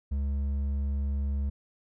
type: tone with hard clipping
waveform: sine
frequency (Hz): 70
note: C#2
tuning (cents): +18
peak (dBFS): -28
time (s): 0.11-1.5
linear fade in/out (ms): 10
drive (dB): 5
effects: none